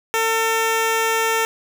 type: tone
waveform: 10% pulse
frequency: 450 Hz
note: A4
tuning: 39 cents sharp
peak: -9 dBFS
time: 0.14-1.45 s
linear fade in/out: 0 ms
effects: none